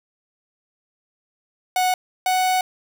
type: tone pair in turn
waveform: 45% pulse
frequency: 737 / 742.1 Hz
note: F#5 / F#5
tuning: -7 / +5 cents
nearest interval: unison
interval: 12 cents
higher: second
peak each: -17 dBFS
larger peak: neither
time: 1.76-1.94 / 2.26-2.61 s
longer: second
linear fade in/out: 2 ms
effects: none